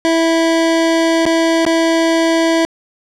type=tone with dropouts; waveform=25% pulse; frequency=328.6 Hz; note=E4; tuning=5 cents flat; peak=-7 dBFS; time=0.05-2.65 s; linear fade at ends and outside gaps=0 ms; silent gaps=1.255-1.264 / 1.651-1.664 s; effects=low-pass 7000 Hz 12 dB/octave + 7-bit